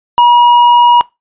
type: tone with tanh clipping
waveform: sine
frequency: 961 Hz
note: B5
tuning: 48 cents flat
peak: -4 dBFS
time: 0.18-1.01 s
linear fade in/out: 0 ms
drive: 7 dB
effects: noise-tail reverb RT60 0.2 s tail -21 dB re dry + resampled to 8000 Hz